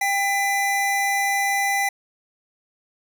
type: tone pair together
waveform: square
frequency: 795.3 / 2004 Hz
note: G5 / B6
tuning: +25 / +25 cents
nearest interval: octave + major third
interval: 1600 cents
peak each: -23 dBFS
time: 0.01-1.89 s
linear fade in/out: 5 ms
effects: none